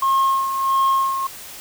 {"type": "tone with tremolo", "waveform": "sine", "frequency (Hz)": 1076, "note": "C6", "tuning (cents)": 48, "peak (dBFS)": -11, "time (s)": [0.02, 1.27], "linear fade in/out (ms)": 5, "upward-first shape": "sine", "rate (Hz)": 1.5, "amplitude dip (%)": 65, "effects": ["tanh soft clip ceiling -13 dBFS", "white hiss -37 dBFS RMS until 1.6 s"]}